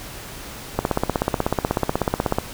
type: click train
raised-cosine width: 1 ms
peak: -4 dBFS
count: 27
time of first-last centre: 0.79-2.385 s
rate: 16.3 Hz
effects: pink hiss -36 dBFS RMS until 2.53 s